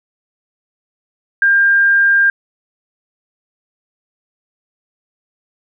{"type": "tone", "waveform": "sine", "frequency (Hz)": 1600, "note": "G6", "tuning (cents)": 35, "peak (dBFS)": -8, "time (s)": [1.42, 2.3], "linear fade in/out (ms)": 2, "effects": []}